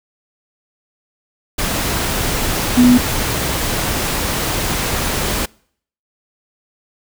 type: tone in noise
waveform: sine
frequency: 246.9 Hz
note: B3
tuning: in tune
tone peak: -6 dBFS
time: 2.77-2.98 s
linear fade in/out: 10 ms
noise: pink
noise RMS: -19 dBFS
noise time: 1.58-5.46 s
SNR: +10 dB
effects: noise-tail reverb RT60 0.6 s tail -26 dB re dry